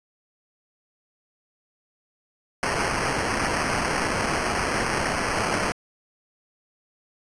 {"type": "noise with sample-and-hold", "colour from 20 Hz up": "violet", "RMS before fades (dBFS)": -25, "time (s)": [2.63, 5.72], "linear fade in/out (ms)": 0, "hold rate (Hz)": 3675, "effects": ["resampled to 22050 Hz"]}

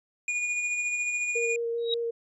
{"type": "tone with tremolo", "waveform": "square", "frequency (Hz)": 2443, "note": "D#7", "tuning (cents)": -32, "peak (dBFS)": -26, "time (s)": [0.28, 1.56], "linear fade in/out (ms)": 2, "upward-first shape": "sine", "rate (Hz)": 14, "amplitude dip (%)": 35}
{"type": "tone with vibrato", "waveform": "sine", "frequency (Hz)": 466.2, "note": "A#4", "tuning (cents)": 0, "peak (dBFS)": -27, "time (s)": [1.35, 2.11], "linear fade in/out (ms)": 10, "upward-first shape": "square", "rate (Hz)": 5.1, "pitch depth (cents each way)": 9}
{"type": "tone with exponential growth", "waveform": "sine", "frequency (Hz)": 3818, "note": "A#7", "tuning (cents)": 41, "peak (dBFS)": -22, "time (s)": [1.78, 1.94], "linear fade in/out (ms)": 2, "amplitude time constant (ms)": 33}
{"effects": ["resampled to 24000 Hz"]}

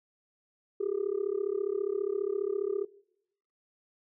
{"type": "tone with amplitude modulation", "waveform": "sine", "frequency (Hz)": 400, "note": "G4", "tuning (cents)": 35, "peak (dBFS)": -23, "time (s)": [0.8, 2.85], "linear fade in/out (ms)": 10, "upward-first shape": "sine", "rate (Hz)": 34.8, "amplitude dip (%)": 100, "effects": ["noise-tail reverb RT60 0.8 s tail -22 dB re dry", "tanh soft clip ceiling -22 dBFS"]}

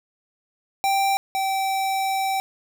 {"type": "tone pair in turn", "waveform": "square", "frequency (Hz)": [784, 773.7], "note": ["G5", "G5"], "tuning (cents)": [0, -23], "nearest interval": "unison", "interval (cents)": 23, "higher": "first", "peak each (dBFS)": [-19, -22], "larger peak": "first", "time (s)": [[0.84, 1.17], [1.35, 2.4]], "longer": "second", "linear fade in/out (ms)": 0, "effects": []}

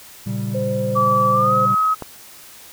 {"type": "chord", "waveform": "triangle", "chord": "G diminished", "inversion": "first", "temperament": "equal", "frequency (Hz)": [116.54, 138.59, 196], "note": ["Bb2", "Db3", "G3"], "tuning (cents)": [0, 0, 0], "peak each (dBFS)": [-23, -27, -23], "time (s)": [0.26, 1.75], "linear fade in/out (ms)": 10}
{"type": "tone", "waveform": "sine", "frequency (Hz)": 520, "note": "C5", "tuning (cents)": -11, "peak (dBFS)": -21, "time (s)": [0.54, 1.66], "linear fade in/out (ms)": 10}
{"type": "tone with pitch glide", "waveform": "sine", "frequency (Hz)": [1154, 1273.1], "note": ["D6", "D#6"], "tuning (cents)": [-31, 39], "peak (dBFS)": -14, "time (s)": [0.95, 1.95], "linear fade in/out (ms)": 20, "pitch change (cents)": 170, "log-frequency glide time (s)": [1.32, 1.55]}
{"type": "click", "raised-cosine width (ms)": 1, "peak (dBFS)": -14, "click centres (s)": 2.023}
{"effects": ["white hiss -42 dBFS RMS until 2.72 s"]}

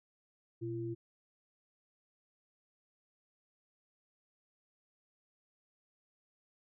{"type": "tone pair together", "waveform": "sine", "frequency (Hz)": [120.49, 340.8], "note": ["B2", "F4"], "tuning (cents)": [-42, -42], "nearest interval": "octave + tritone", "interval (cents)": 1800, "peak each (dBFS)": [-40, -38], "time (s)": [0.61, 0.95], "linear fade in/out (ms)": 20, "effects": []}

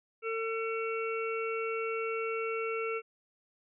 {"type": "harmonic tone", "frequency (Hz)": 450, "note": "A4", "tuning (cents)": 39, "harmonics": [1, 3, 5, 6], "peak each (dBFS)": [-33, -38, -40, -41], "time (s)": [0.22, 3.02], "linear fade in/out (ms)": 50, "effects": []}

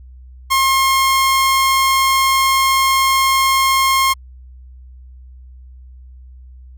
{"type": "tone", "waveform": "sawtooth", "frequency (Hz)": 1071, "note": "C6", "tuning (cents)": 40, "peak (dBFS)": -8, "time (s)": [0.5, 4.14], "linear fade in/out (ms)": 20, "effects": ["added 63 Hz sine -36 dBFS peak until 6.77 s"]}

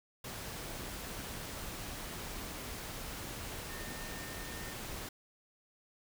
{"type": "tone in noise", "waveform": "sine", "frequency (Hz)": 1819, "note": "A#6", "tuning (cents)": -43, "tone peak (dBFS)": -50, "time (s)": [3.69, 4.74], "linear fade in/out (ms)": 5, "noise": "pink", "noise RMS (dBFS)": -43, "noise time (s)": [0.24, 5.09], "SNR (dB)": -10, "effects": []}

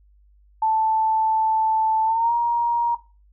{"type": "tone with pitch glide", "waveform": "sine", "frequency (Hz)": [880, 943.2], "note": ["A5", "A#5"], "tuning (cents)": [0, 20], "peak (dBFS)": -17, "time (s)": [0.62, 2.95], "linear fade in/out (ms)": 5, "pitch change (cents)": 120, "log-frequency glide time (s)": [2.04, 2.33], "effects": ["noise-tail reverb RT60 0.3 s tail -17 dB re dry", "added 50 Hz sine -52 dBFS peak until 3.32 s"]}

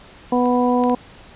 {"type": "harmonic tone", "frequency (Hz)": 246.9, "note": "B3", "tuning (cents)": 0, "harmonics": [1, 2, 3, 4], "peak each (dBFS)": [-17, -20, -22, -23], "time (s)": [0.32, 0.95], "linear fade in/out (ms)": 5}
{"type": "clicks", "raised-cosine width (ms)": 0.3, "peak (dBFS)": [-23, -17, -17], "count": 3, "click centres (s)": [0.457, 0.838, 0.897]}
{"effects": ["pink hiss -44 dBFS RMS until 1.35 s", "resampled to 8000 Hz"]}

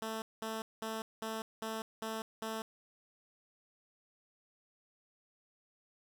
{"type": "tone bursts", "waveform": "10% pulse", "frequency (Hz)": 221.6, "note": "A3", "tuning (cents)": 13, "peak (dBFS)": -29, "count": 7, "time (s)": [0.02, 2.62], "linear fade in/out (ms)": 2, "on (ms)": 200, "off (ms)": 200, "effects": []}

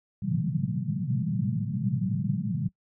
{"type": "band-pass noise", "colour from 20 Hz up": "white", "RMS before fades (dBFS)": -28, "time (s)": [0.22, 2.69], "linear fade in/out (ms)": 5, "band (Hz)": [110, 210], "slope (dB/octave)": 96, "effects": ["noise-tail reverb RT60 0.1 s tail -24 dB re dry"]}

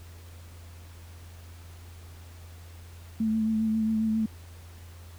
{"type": "tone with vibrato", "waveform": "sine", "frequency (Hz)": 220, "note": "A3", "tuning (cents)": 0, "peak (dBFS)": -23, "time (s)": [3.2, 4.26], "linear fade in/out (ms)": 5, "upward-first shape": "triangle", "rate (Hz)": 7.4, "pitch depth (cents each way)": 27, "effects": ["added 85 Hz sine -44 dBFS peak until 5.18 s", "pink hiss -54 dBFS RMS until 5.18 s"]}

